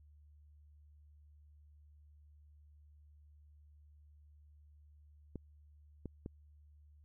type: clicks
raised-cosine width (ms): 3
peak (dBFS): -30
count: 3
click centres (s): 5.357 / 6.057 / 6.261
effects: added 74 Hz sine -59 dBFS peak until 7.04 s